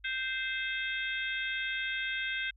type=harmonic tone with a mistuned harmonic; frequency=521 Hz; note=C5; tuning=7 cents flat; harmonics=3 / 4 / 5 / 6 / 7; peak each=-35 / -37 / -39 / -41 / -42 dBFS; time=0.04-2.51 s; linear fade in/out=10 ms; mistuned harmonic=6; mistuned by=+66 cents; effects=added 50 Hz sine -57 dBFS peak until 2.56 s